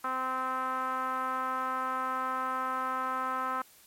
5% pulse tone with low-pass filter, 259 Hz, C4, 17 cents flat, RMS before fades -32 dBFS, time 0.04-3.62 s, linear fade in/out 5 ms, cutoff 1200 Hz, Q 5.6, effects white hiss -58 dBFS RMS until 3.86 s + MP3 64 kbps

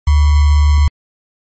sine tone with sample-and-hold, 73.7 Hz, D2, 7 cents sharp, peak -6 dBFS, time 0.07-0.88 s, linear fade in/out 5 ms, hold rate 1050 Hz, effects MP3 32 kbps

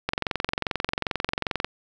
click train, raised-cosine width 0.3 ms, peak -8 dBFS, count 36, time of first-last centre 0.09-1.646 s, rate 22.5 Hz, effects none

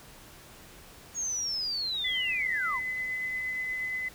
sine linear sweep, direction down, 6690 to 898 Hz, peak -29 dBFS, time 1.14-2.8 s, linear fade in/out 50 ms
sine tone with tremolo, 2022 Hz, B6, 40 cents sharp, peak -29 dBFS, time 2.04-4.09 s, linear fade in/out 10 ms, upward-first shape triangle, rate 8.5 Hz, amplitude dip 25%
effects pink hiss -51 dBFS RMS until 4.14 s

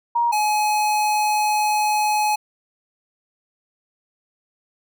sine / square tone pair in turn, 944 / 845.5 Hz, A#5 / G#5, +22 / +31 cents, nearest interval major second, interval 191 cents, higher first, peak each -16 / -18 dBFS, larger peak first, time 0.15-0.32 / 0.32-2.36 s, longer second, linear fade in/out 10 ms, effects none

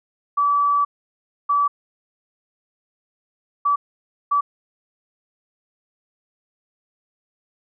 sine tone bursts at uneven times, 1151 Hz, D6, 35 cents flat, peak -15 dBFS, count 4, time 0.37-0.85 / 1.49-1.68 / 3.65-3.76 / 4.31-4.41 s, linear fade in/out 10 ms, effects none

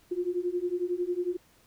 sine beating tone pair, 349.2 / 360.2 Hz, F4 / F#4, 0 / -46 cents, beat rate 11 Hz, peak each -31 / -30 dBFS, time 0.11-1.37 s, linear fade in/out 10 ms, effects pink hiss -62 dBFS RMS until 1.66 s

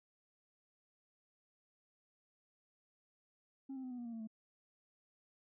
sine tone with pitch steps, 270 / 262.2 / 254.6 / 247.2 / 240 / 233 / 226.3 / 219.7 Hz, C#4 / C4 / C4 / B3 / B3 / A#3 / A3 / A3, -45 / +4 / -47 / +2 / -49 / -1 / +49 / -2 cents, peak -40 dBFS, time 3.69-4.274 s, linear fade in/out 10 ms, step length 73 ms, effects tanh soft clip ceiling -41 dBFS

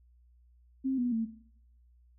sine tone with pitch steps, 265.2 / 244.6 / 225.6 Hz, C4 / B3 / A3, +23 / -16 / +44 cents, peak -27 dBFS, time 0.84-1.26 s, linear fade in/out 20 ms, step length 140 ms, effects noise-tail reverb RT60 0.7 s tail -17 dB re dry + added 60 Hz sine -59 dBFS peak until 2.18 s

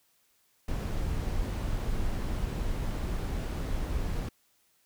brown noise, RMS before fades -31 dBFS, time 0.68-4.29 s, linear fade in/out 5 ms, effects white hiss -69 dBFS RMS until 4.85 s

